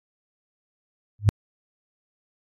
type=tone with exponential growth; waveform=sine; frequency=103.7 Hz; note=G#2; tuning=2 cents flat; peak=-8 dBFS; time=1.19-1.29 s; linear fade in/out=0 ms; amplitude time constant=20 ms; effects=AAC 32 kbps